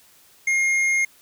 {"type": "tone with hard clipping", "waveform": "sine", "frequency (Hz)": 2135, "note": "C7", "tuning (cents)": 34, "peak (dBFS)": -19, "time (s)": [0.47, 1.05], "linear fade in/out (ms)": 5, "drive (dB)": 7, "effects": ["white hiss -54 dBFS RMS until 1.21 s"]}